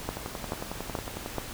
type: two click trains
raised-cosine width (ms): 1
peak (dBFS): -15 / -20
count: 4 / 13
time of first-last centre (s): 0.09-1.383 / 0.17-1.261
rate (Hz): 2.32 / 11
effects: pink hiss -40 dBFS RMS until 1.53 s